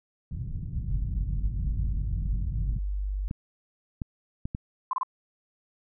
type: low-pass noise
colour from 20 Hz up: white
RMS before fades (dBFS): -32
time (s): 0.31-2.79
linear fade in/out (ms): 5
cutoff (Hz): 130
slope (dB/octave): 24
type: tone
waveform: sine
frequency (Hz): 49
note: G1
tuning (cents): 0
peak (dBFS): -27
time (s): 0.91-3.28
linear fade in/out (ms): 0
type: clicks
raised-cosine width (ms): 5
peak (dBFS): -19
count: 4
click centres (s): 3.311 / 4.018 / 4.455 / 4.549
type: tone bursts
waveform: sine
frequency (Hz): 1032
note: C6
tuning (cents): -24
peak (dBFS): -24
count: 3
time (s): 4.91-5.032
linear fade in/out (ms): 2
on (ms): 22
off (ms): 28
effects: none